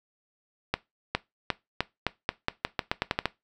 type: accelerating click train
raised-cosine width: 0.3 ms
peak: -8 dBFS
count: 14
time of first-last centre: 0.74-3.256 s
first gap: 410 ms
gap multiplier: 0.86
effects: noise-tail reverb RT60 0.2 s tail -19 dB re dry